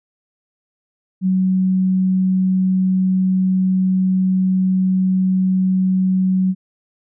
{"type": "tone", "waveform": "sine", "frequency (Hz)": 187, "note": "F#3", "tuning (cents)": 19, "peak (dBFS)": -13, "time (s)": [1.21, 6.55], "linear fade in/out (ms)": 50, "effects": []}